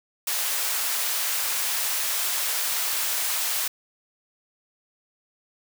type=high-pass noise; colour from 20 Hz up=white; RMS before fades=-26 dBFS; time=0.27-3.68 s; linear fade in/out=5 ms; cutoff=720 Hz; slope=12 dB/octave; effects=none